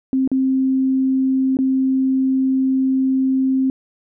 sine tone with dropouts, 263.8 Hz, C4, 14 cents sharp, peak -14 dBFS, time 0.13-3.7 s, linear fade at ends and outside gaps 1 ms, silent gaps 0.276-0.316 / 1.57-1.588 s, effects none

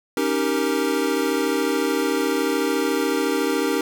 square chord, Eb dominant seventh, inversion third, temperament equal, 277.2 / 311.1 / 392 / 466.2 Hz, Db4 / Eb4 / G4 / Bb4, 0 / 0 / 0 / 0 cents, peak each -26 dBFS, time 0.17-3.81 s, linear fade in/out 2 ms, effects none

